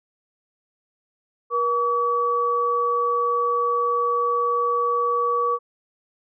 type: tone pair together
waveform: sine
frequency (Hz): 479.1 / 1140.8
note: A#4 / C#6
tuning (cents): +47 / +49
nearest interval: octave + minor third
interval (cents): 1502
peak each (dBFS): -24 / -20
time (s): 1.5-5.59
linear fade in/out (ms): 50
effects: none

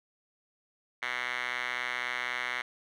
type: tone with band-pass filter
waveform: 5% pulse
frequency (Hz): 123.9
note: B2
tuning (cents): +6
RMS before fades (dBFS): -34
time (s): 1.02-2.62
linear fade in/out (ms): 5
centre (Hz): 2200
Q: 7.9
effects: none

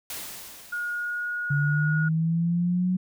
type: noise with exponential decay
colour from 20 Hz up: white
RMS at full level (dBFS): -34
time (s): 0.1-1.85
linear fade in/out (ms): 2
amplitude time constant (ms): 380
type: tone with pitch glide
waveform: sine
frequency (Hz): 1436 to 1445.2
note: F6 to F#6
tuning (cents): +48 to -41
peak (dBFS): -27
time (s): 0.72-2.09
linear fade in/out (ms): 10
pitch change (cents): +11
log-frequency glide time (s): 0.94-1.26
type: linear sweep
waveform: sine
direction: up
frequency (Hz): 141.3 to 185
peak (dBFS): -21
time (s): 1.5-2.97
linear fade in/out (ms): 10
effects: none

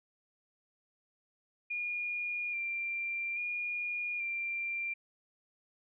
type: tone with vibrato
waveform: sine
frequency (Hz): 2400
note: D7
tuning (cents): +37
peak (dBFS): -33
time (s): 1.7-4.94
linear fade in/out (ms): 10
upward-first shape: square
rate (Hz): 0.6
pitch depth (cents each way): 22
effects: none

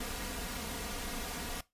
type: noise with comb filter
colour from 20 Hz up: pink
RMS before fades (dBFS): -39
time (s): 0-1.61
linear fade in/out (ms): 5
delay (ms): 4.2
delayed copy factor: +0.6
effects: noise-tail reverb RT60 0.2 s tail -19 dB re dry + resampled to 32000 Hz

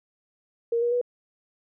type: tone with pitch steps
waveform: sine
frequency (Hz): 466.2 / 477.1 / 488.2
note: A#4 / A#4 / B4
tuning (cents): 0 / +40 / -20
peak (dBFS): -21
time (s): 0.72-1.014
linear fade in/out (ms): 5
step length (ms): 98
effects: none

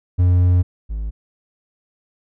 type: tone pair in turn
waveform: triangle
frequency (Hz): 89.5 / 53.24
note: F2 / G#1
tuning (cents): +43 / +44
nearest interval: major sixth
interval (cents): 899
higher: first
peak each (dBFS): -9 / -20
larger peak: first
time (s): 0.18-0.63 / 0.89-1.11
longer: first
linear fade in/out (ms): 20
effects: none

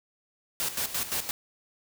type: noise with tremolo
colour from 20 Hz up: white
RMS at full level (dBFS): -29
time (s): 0.6-1.31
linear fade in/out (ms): 0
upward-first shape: square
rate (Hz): 5.8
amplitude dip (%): 70
effects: none

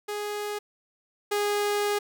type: tone pair in turn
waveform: sawtooth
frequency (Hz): 415.3 / 412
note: G#4 / G#4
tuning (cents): 0 / -14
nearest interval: unison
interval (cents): 14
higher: first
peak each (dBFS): -26 / -20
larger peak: second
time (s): 0.08-0.59 / 1.31-1.99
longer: second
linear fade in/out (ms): 10
effects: none

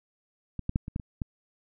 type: clicks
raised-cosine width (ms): 5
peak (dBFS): -21 / -16 / -12 / -24 / -18 / -26 / -18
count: 7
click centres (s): 0.593 / 0.694 / 0.759 / 0.881 / 0.961 / 0.998 / 1.218
effects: none

